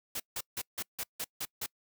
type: noise bursts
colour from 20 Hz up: white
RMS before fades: -36 dBFS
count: 8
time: 0.15-1.662 s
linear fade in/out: 5 ms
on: 49 ms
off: 160 ms
effects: noise-tail reverb RT60 0.1 s tail -26 dB re dry